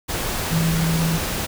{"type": "tone in noise", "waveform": "sine", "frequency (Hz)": 163.8, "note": "E3", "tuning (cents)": -11, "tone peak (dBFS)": -18, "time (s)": [0.51, 1.19], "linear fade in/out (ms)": 20, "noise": "pink", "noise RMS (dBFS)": -25, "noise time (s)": [0.08, 1.47], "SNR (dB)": 4, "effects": []}